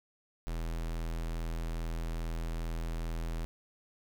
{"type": "tone", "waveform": "square", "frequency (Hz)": 41.2, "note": "E1", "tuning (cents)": 0, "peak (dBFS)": -34, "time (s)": [0.47, 3.45], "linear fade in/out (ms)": 0, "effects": []}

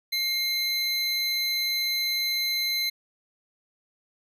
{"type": "tone pair together", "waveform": "square", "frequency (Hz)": [2130, 4068], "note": ["C7", "C8"], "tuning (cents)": [30, -50], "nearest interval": "major seventh", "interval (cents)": 1120, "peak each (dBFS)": [-31, -26], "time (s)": [0.12, 2.9], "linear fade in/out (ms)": 10, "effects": []}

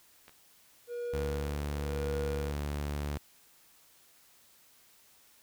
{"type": "clicks", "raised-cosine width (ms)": 0.3, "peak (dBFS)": [-35, -39], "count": 2, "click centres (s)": [0.281, 0.294]}
{"type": "tone with tremolo", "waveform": "triangle", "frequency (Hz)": 480, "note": "B4", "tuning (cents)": -49, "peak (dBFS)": -31, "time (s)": [0.87, 2.55], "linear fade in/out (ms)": 50, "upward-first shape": "sine", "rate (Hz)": 0.95, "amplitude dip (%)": 90}
{"type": "tone", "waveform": "sawtooth", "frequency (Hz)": 72.8, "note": "D2", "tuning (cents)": -15, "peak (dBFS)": -29, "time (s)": [1.13, 3.18], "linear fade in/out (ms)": 10}
{"effects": ["white hiss -62 dBFS RMS until 5.42 s"]}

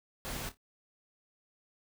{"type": "noise with echo", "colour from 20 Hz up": "pink", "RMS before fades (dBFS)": -39, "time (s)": [0.25, 0.49], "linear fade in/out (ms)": 0, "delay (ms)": 27, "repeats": 3, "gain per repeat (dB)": -12, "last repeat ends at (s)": 0.571, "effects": []}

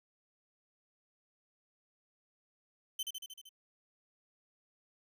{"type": "tone with echo", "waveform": "sawtooth", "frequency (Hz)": 3071, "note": "G7", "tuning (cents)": -36, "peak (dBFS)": -31, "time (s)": [2.99, 3.03], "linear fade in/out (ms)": 5, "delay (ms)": 77, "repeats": 6, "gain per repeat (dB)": -3, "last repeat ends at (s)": 3.492, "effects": []}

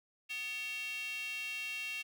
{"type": "tone with high-pass filter", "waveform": "square", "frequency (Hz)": 248, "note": "B3", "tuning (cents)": 7, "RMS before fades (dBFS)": -40, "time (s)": [0.29, 2.03], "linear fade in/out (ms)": 20, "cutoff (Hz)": 2600, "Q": 9.6, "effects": []}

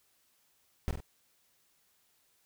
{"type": "noise with echo", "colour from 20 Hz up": "brown", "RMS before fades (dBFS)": -30, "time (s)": [0.88, 0.91], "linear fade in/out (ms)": 0, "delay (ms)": 47, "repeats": 2, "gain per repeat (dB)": -6, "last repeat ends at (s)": 1.004, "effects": ["white hiss -71 dBFS RMS until 2.45 s"]}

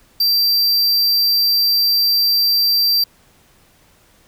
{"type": "tone", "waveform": "square", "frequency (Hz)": 4700, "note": "D8", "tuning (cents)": 1, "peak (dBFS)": -13, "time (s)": [0.2, 3.04], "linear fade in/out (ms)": 5, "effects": ["pink hiss -53 dBFS RMS until 4.27 s"]}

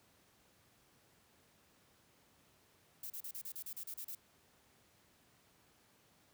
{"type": "noise bursts", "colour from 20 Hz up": "violet", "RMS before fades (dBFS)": -45, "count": 11, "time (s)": [3.03, 4.151], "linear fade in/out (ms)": 5, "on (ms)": 71, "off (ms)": 34, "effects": ["pink hiss -69 dBFS RMS until 6.33 s", "high-pass 80 Hz 12 dB/octave"]}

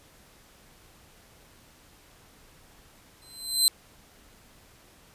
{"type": "tone with exponential growth", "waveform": "25% pulse", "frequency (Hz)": 4086, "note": "C8", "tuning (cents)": -42, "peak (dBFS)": -11, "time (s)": [3.22, 3.68], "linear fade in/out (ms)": 0, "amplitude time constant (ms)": 100, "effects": ["pink hiss -56 dBFS RMS until 5.14 s", "resampled to 32000 Hz"]}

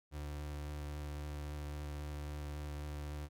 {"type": "tone with vibrato", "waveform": "35% pulse", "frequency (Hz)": 73.8, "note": "D2", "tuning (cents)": 9, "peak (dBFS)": -39, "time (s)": [0.11, 3.29], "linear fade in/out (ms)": 50, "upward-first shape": "sine", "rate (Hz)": 3.7, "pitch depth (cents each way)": 10, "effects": []}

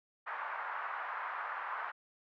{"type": "band-pass noise", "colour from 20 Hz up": "pink", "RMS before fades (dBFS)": -40, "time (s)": [0.26, 1.92], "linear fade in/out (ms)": 20, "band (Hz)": [920, 1600], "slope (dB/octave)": 24, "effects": []}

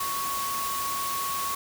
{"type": "tone in noise", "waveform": "sine", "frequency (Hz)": 1108.7, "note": "C#6", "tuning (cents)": 0, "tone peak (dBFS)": -29, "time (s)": [0, 1.55], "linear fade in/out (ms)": 5, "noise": "white", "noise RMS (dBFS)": -33, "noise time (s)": [0, 1.55], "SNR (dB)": 1, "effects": []}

